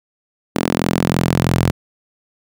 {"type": "tone with high-pass filter sweep", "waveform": "sawtooth", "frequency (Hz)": 43.05, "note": "F1", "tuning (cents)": -24, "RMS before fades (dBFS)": -17, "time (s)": [0.55, 1.71], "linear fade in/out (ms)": 10, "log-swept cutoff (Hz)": [250, 110], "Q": 1.7, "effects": []}